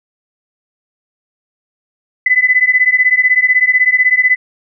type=beating tone pair; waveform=sine; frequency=2000 / 2016 Hz; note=B6 / B6; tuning=+21 / +35 cents; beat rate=16 Hz; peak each=-11 dBFS; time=2.26-4.36 s; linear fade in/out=5 ms; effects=none